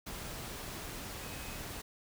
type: tone in noise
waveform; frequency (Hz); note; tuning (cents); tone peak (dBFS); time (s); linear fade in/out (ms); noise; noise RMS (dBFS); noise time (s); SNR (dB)
sine; 2536; D#7; +32; -53; 1.21-1.58; 10; pink; -43; 0.06-1.82; -13
effects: none